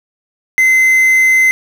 triangle tone with quantisation, 2058 Hz, C7, 29 cents flat, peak -5 dBFS, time 0.58-1.51 s, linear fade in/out 0 ms, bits 5, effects none

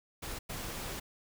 pink noise bursts at uneven times, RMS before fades -40 dBFS, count 2, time 0.22-0.39 / 0.49-1 s, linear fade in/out 10 ms, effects none

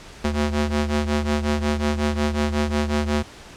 sawtooth ring-modulated tone, 148.5 Hz, D3, 20 cents sharp, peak -13 dBFS, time 0.24-3.23 s, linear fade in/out 10 ms, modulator 71.5 Hz, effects pink hiss -42 dBFS RMS until 3.56 s + low-pass 7000 Hz 12 dB/octave

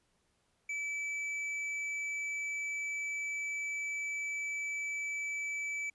triangle tone with tanh clipping, 2305 Hz, D7, 33 cents flat, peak -36 dBFS, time 0.69-5.9 s, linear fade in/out 5 ms, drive 12 dB, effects pink hiss -75 dBFS RMS until 5.94 s + resampled to 24000 Hz

